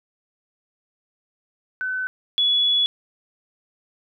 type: tone pair in turn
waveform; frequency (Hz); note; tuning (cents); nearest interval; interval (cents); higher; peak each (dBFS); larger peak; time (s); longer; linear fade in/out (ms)
sine; 1513 / 3397; F#6 / G#7; +38 / +38; octave + major second; 1400; second; -23 / -16; second; 1.81-2.07 / 2.38-2.86; second; 0
effects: none